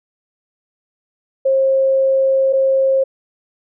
sine tone pair in turn, 535 / 535 Hz, C5 / C5, +38 / +38 cents, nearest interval unison, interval 0 cents, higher neither, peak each -11 dBFS, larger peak neither, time 1.45-2.53 / 2.53-3.04 s, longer first, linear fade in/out 10 ms, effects none

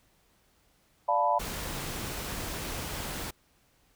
sine chord, B half-diminished seventh, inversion first, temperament equal, 587.3 / 698.5 / 880 / 987.8 Hz, D5 / F5 / A5 / B5, 0 / 0 / 0 / 0 cents, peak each -30 / -29 / -28 / -27 dBFS, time 1.08-1.39 s, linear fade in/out 10 ms
pink noise, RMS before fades -36 dBFS, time 1.39-3.31 s, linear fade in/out 10 ms
effects pink hiss -67 dBFS RMS until 3.95 s

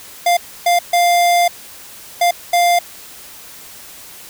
square tone bursts at uneven times, 698.5 Hz, F5, in tune, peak -11 dBFS, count 5, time 0.26-0.37 / 0.66-0.79 / 0.93-1.48 / 2.21-2.31 / 2.53-2.79 s, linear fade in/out 5 ms, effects white hiss -37 dBFS RMS until 4.29 s

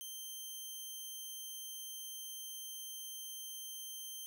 10% pulse tone, 3136 Hz, G7, in tune, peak -36 dBFS, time 0.01-4.26 s, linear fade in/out 0 ms, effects none

